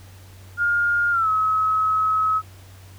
sine tone with pitch glide, 1415 to 1282.7 Hz, F6 to E6, +22 to -48 cents, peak -17 dBFS, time 0.57-2.42 s, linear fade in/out 50 ms, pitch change -170 cents, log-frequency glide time 1.11-1.29 s, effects added 94 Hz sine -42 dBFS peak until 2.98 s + pink hiss -50 dBFS RMS until 2.98 s

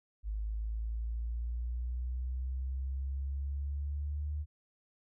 sine linear sweep, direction up, 51.91 to 75 Hz, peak -33 dBFS, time 0.23-4.46 s, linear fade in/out 50 ms, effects none

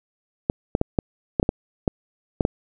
clicks, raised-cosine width 2 ms, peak -5 dBFS, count 10, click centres 0.499 / 0.751 / 0.814 / 0.988 / 1.398 / 1.429 / 1.491 / 1.878 / 2.408 / 2.451 s, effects none

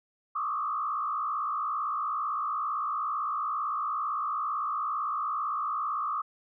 sine tone with frequency modulation, 1196 Hz, D6, 31 cents sharp, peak -28 dBFS, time 0.35-6.22 s, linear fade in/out 10 ms, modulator 57.8 Hz, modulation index 1.5, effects none

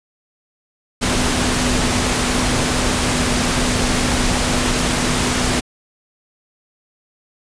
sine tone in noise, 248.2 Hz, B3, 9 cents sharp, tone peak -23 dBFS, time 1.01-5.61 s, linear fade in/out 20 ms, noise pink, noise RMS -18 dBFS, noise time 1.01-5.61 s, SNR -8 dB, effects resampled to 22050 Hz

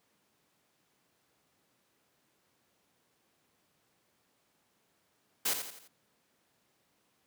white noise with echo, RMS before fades -30 dBFS, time 5.45-5.54 s, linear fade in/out 10 ms, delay 85 ms, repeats 4, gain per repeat -7 dB, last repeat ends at 5.88 s, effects pink hiss -73 dBFS RMS until 7.26 s + high-pass 150 Hz 12 dB/octave

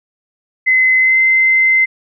sine tone with pitch glide, 2043 to 2069 Hz, C7 to C7, -42 to -20 cents, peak -8 dBFS, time 0.66-1.86 s, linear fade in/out 20 ms, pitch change +22 cents, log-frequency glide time 0.99-1.19 s, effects none

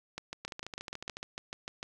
two click trains, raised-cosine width 0.2 ms, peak -23 / -21 dBFS, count 11 / 12, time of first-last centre 0.45-1.169 / 0.18-1.829 s, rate 13.9 / 6.67 Hz, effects none

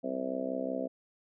harmonic tone, 65.41 Hz, C2, in tune, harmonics 3 / 4 / 5 / 6 / 7 / 8 / 9 / 10, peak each -44 / -36 / -46 / -46 / -42 / -37 / -43 / -38 dBFS, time 0.03-0.88 s, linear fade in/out 20 ms, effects none

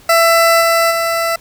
20% pulse tone with level steps, 667 Hz, E5, 20 cents sharp, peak -3 / -5 / -9 dBFS, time 0.09-1.36 s, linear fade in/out 5 ms, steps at 0.6 / 0.9 s, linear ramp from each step 20 ms, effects pink hiss -44 dBFS RMS until 1.4 s

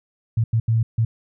sine tone bursts at uneven times, 113.3 Hz, A#2, 49 cents flat, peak -15 dBFS, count 4, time 0.37-0.44 / 0.53-0.6 / 0.68-0.83 / 0.98-1.05 s, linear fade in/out 5 ms, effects none

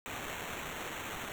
blue noise with sample-and-hold, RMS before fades -41 dBFS, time 0.06-1.32 s, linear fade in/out 0 ms, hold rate 4900 Hz, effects none

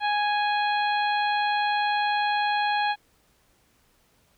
harmonic tone, 830 Hz, G#5, 1 cent flat, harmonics 1 / 2 / 3 / 4 / 5, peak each -23 / -29 / -33 / -35 / -37 dBFS, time 0-2.96 s, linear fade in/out 50 ms, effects pink hiss -64 dBFS RMS until 4.37 s

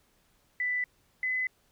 sine tone pair in turn, 1987 / 2019 Hz, B6 / B6, +10 / +38 cents, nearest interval unison, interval 28 cents, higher second, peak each -27 dBFS, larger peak neither, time 0.6-0.84 / 1.23-1.47 s, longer neither, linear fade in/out 2 ms, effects pink hiss -68 dBFS RMS until 1.71 s

